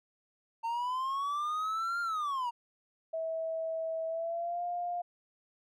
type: linear two-way sweep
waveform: triangle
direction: up then down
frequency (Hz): 905 to 1406 to 929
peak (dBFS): -29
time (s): 0.63-2.51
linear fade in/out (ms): 20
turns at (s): 2.01
type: tone with pitch glide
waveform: sine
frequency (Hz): 649 to 703.7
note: E5 to F5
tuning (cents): -27 to +13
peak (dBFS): -32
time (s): 3.13-5.02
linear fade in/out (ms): 10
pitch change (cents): +140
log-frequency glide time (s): 4.07-4.63
effects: none